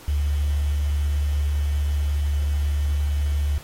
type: tone with quantisation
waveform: sine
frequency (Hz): 72.7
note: D2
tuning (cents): -17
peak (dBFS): -19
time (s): 0.08-3.58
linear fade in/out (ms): 0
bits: 7
effects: pink hiss -45 dBFS RMS until 3.63 s + AAC 48 kbps